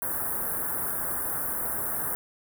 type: band-stop noise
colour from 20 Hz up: white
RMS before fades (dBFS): -30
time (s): 0.02-2.15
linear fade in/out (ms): 0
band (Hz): 1700 to 9600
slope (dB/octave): 48
effects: none